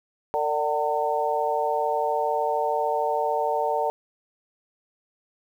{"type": "harmonic tone with a mistuned harmonic", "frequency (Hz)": 151.1, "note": "D3", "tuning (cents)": 50, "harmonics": [3, 4, 5, 6], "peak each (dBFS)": [-28, -27, -27, -27], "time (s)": [0.34, 3.9], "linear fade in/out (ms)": 0, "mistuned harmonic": 4, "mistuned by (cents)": -38, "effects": ["9-bit"]}